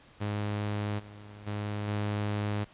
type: tone with level steps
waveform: sawtooth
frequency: 103.83 Hz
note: G#2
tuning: in tune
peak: -26 / -42 / -28 / -25 dBFS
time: 0.2-2.65 s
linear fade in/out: 20 ms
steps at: 0.98 / 1.46 / 1.87 s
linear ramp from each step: 20 ms
effects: pink hiss -57 dBFS RMS until 2.73 s + resampled to 8000 Hz